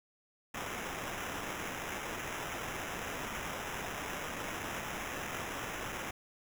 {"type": "noise with sample-and-hold", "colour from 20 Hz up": "white", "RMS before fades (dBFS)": -40, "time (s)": [0.54, 6.11], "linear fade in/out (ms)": 5, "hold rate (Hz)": 4410, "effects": []}